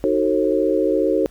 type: chord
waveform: sine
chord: D# diminished seventh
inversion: none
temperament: just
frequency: 311.1 / 373.4 / 448 / 537.6 Hz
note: D#4 / F#4 / A4 / C5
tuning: 0 / +16 / +31 / +47 cents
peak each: -21 dBFS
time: 0.04-1.26 s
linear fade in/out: 0 ms
effects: added 50 Hz sine -43 dBFS peak until 1.3 s + pink hiss -53 dBFS RMS until 1.3 s